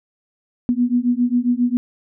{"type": "beating tone pair", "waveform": "sine", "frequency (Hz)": [240.4, 247.8], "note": ["B3", "B3"], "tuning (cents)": [-46, 6], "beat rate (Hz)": 7.4, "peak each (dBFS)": -18, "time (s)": [0.69, 1.77], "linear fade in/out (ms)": 0, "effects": []}